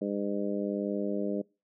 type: harmonic tone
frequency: 101.3 Hz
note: G#2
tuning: 43 cents flat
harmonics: 2 / 3 / 4 / 5 / 6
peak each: -33 / -35 / -36 / -37 / -38 dBFS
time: 0.01-1.42 s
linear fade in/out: 10 ms
effects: noise-tail reverb RT60 0.3 s tail -25 dB re dry